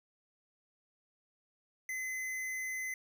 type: tone with hard clipping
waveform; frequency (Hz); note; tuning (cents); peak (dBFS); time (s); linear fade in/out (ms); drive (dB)
sine; 2040; C7; -44; -37; 1.89-2.94; 2; 18
effects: none